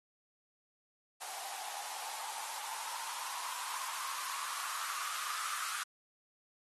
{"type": "noise with band-pass filter sweep", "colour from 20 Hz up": "violet", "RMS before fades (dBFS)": -41, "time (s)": [1.2, 5.84], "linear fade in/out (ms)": 20, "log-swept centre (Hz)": [760, 1300], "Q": 7, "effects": ["AAC 32 kbps"]}